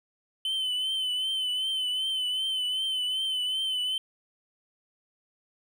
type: tone with vibrato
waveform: triangle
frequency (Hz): 3049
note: G7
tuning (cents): -49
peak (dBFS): -25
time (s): 0.45-3.98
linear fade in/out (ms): 2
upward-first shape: triangle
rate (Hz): 2.6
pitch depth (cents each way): 53
effects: none